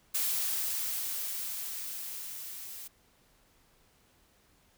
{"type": "noise with level ramp", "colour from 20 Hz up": "blue", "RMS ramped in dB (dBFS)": [-30, -44], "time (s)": [0.14, 2.88], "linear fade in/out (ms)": 10, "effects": ["pink hiss -66 dBFS RMS until 4.77 s"]}